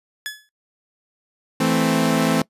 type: tone with exponential decay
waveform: sawtooth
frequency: 1707 Hz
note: G#6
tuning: 47 cents sharp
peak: -19 dBFS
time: 0.26-0.49 s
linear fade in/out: 0 ms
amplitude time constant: 48 ms
type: chord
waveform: sawtooth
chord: A minor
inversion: second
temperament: equal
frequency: 164.81 / 220 / 261.6 Hz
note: E3 / A3 / C4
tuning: 0 / 0 / 0 cents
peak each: -18 / -17 / -16 dBFS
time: 1.6-2.42 s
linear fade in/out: 5 ms
effects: noise-tail reverb RT60 0.1 s tail -22 dB re dry + resampled to 32000 Hz